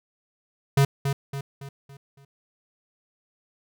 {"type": "tone with echo", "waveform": "square", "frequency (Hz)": 138.59, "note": "C#3", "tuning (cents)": 0, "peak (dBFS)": -16, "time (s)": [0.77, 0.85], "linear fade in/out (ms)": 5, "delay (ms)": 280, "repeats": 5, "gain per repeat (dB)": -7, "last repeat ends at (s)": 2.25, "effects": []}